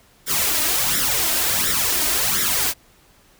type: noise with flanger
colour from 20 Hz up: white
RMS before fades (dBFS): -20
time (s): 0.26-2.74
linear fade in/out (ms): 50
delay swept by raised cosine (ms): 0.54 to 3.24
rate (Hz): 1.4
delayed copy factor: +0.7
effects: pink hiss -54 dBFS RMS until 3.39 s